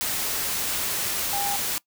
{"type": "tone in noise", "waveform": "sine", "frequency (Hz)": 806, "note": "G5", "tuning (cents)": 48, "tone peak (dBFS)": -27, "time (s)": [1.33, 1.56], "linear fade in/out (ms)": 0, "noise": "white", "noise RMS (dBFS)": -27, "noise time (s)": [0.01, 1.78], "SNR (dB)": -3, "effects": ["noise-tail reverb RT60 0.1 s tail -22 dB re dry"]}